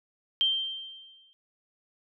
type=tone with exponential decay; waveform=sine; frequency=3146 Hz; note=G7; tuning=6 cents sharp; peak=-20 dBFS; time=0.41-1.33 s; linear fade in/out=0 ms; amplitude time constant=200 ms; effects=none